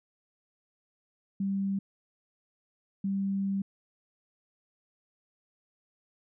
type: tone bursts at uneven times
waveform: sine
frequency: 196 Hz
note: G3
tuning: in tune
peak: -27 dBFS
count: 2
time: 1.4-1.79 / 3.04-3.62 s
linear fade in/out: 5 ms
effects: none